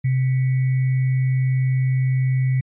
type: tone with sample-and-hold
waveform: sine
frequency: 130.1 Hz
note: C3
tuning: 9 cents flat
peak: -16 dBFS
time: 0.04-2.61 s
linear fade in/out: 10 ms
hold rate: 2100 Hz
effects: resampled to 8000 Hz